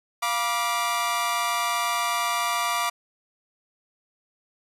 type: chord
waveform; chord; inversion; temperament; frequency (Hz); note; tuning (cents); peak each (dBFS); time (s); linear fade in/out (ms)
sawtooth; B diminished; second; equal with one note detuned; 698.5 / 966.9 / 1174.7; F5 / B5 / D6; 0 / -37 / 0; -26 / -25 / -22; 0.22-2.9; 10
effects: resampled to 32000 Hz